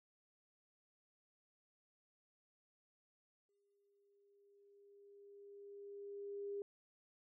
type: tone with exponential growth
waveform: sine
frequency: 403.2 Hz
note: G4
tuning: 49 cents sharp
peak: -40 dBFS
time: 3.49-6.62 s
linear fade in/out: 1 ms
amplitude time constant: 680 ms
effects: none